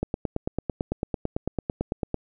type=click train; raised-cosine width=2 ms; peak=-12 dBFS; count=20; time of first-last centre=0.03-2.143 s; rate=8.99 Hz; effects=none